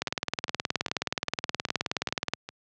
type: two click trains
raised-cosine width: 0.2 ms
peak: -9 / -20 dBFS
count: 45 / 7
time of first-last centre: 0.02-2.336 / 0.08-2.49 s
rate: 19 / 2.49 Hz
effects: high-pass 100 Hz 12 dB/octave + low-pass 7000 Hz 12 dB/octave